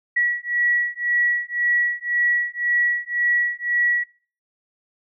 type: beating tone pair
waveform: sine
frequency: 1929 / 1930.9 Hz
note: B6 / B6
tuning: -41 / -40 cents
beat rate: 1.9 Hz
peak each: -22 dBFS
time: 0.16-4.04 s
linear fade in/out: 10 ms
effects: noise-tail reverb RT60 0.4 s tail -19 dB re dry